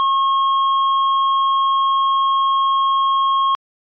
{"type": "tone with tanh clipping", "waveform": "sine", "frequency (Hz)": 1084, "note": "C#6", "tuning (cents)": -39, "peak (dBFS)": -15, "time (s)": [0, 3.55], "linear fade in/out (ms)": 0, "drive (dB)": 8, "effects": ["resampled to 11025 Hz"]}